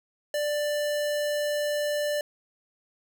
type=tone; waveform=square; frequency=590 Hz; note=D5; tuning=8 cents sharp; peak=-26 dBFS; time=0.34-2.21 s; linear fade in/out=2 ms; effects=none